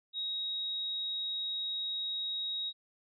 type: tone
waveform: sine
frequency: 3790 Hz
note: A#7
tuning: 28 cents sharp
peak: -33 dBFS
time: 0.13-2.73 s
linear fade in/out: 50 ms
effects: none